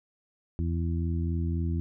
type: harmonic tone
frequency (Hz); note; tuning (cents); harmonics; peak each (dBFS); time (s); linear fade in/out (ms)
83.8; E2; +29; 1 / 2 / 3 / 4; -27 / -33 / -37 / -39; 0.59-1.8; 0
effects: none